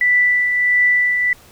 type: tone with tremolo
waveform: sine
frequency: 1975.5 Hz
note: B6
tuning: in tune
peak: -10 dBFS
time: 0.01-1.33 s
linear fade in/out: 2 ms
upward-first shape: triangle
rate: 1.5 Hz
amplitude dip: 45%
effects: pink hiss -46 dBFS RMS until 1.51 s

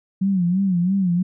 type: tone with vibrato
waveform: sine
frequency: 184.6 Hz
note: F#3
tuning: 4 cents flat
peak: -16 dBFS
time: 0.21-1.23 s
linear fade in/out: 10 ms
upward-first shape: sine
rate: 3 Hz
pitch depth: 120 cents each way
effects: none

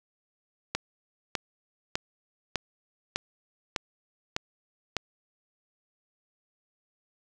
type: click train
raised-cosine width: 0.2 ms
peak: -10 dBFS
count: 8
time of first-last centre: 0.75-4.967 s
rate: 1.66 Hz
effects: none

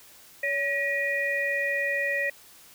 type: tone cluster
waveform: sine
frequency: 565 / 1910 / 2446 Hz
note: C#5 / A#6 / D#7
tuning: +33 / +42 / -30 cents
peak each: -31 / -26 / -32 dBFS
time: 0.43-2.3 s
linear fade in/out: 5 ms
effects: white hiss -52 dBFS RMS until 2.74 s

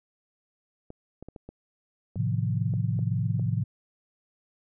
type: clicks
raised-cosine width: 2 ms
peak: -28 dBFS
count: 9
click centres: 0.904 / 1.226 / 1.286 / 1.362 / 1.49 / 2.158 / 2.738 / 2.991 / 3.396 s
type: chord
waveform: sine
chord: F dominant seventh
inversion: first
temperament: just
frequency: 109.13 / 130.96 / 157.15 / 174.61 Hz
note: A2 / C3 / Eb3 / F3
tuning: -14 / +2 / +18 / 0 cents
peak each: -27 / -29 / -33 / -32 dBFS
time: 2.16-3.64 s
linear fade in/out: 10 ms
effects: none

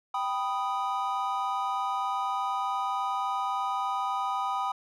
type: chord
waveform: triangle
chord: G augmented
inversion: none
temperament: equal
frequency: 784 / 987.8 / 1244.5 Hz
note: G5 / B5 / D#6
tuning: 0 / 0 / 0 cents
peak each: -30 dBFS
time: 0.14-4.72 s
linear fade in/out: 5 ms
effects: none

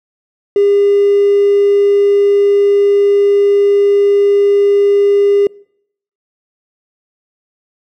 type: tone with hard clipping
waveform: triangle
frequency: 403.6 Hz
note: G#4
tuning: 49 cents flat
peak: -7 dBFS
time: 0.56-5.47 s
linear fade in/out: 2 ms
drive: 3 dB
effects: noise-tail reverb RT60 0.7 s tail -25 dB re dry

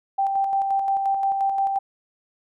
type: tone with tremolo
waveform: sine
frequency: 784 Hz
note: G5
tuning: in tune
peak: -18 dBFS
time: 0.18-1.79 s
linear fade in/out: 10 ms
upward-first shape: square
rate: 5.7 Hz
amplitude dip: 35%
effects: none

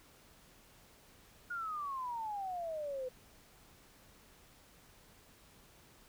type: exponential sweep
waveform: sine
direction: down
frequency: 1448 to 500 Hz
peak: -37 dBFS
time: 1.5-3.09 s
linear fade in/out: 10 ms
effects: pink hiss -62 dBFS RMS until 6.08 s

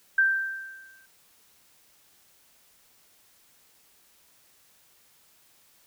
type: tone with exponential decay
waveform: sine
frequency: 1568 Hz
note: G6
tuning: in tune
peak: -16 dBFS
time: 0.18-1.06 s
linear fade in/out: 5 ms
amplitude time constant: 190 ms
effects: white hiss -61 dBFS RMS until 5.86 s

